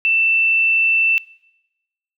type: tone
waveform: sine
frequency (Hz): 2668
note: E7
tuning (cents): +20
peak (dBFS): -13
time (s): 0.05-1.18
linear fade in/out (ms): 0
effects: noise-tail reverb RT60 1.0 s tail -23 dB re dry